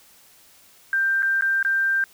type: tone with dropouts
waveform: sine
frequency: 1575 Hz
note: G6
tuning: 8 cents sharp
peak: -18 dBFS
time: 0.93-2.04 s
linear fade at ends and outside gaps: 1 ms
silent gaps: 1.223-1.229 / 1.41-1.422 / 1.628-1.649 s
effects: white hiss -53 dBFS RMS until 2.13 s